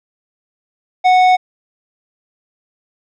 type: tone with tanh clipping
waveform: sine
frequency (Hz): 737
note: F#5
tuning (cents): -7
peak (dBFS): -9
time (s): 1.04-1.37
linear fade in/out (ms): 20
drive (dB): 11
effects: none